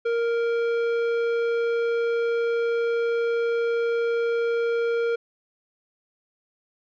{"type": "tone with tanh clipping", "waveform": "sine", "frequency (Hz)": 466.2, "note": "A#4", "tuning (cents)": 0, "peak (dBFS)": -23, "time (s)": [0.05, 5.16], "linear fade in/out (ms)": 10, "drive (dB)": 12, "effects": []}